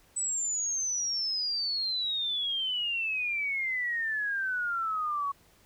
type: exponential sweep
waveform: sine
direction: down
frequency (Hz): 8020 to 1108.7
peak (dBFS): -28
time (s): 0.16-5.32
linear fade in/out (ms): 10
effects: pink hiss -62 dBFS RMS until 5.65 s